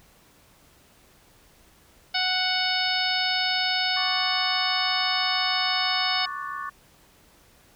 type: harmonic tone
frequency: 740 Hz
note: F#5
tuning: in tune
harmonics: 1 / 2 / 3 / 4 / 5 / 6 / 7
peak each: -30 / -30 / -30 / -30 / -30 / -30 / -30 dBFS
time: 2.14-6.26 s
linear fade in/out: 10 ms
type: chord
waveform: sine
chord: D major seventh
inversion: third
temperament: equal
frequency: 1108.7 / 1174.7 / 1480 / 1760 Hz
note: C#6 / D6 / F#6 / A6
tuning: 0 / 0 / 0 / 0 cents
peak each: -33 / -36 / -39 / -38 dBFS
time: 3.96-6.7 s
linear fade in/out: 10 ms
effects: pink hiss -57 dBFS RMS until 7.75 s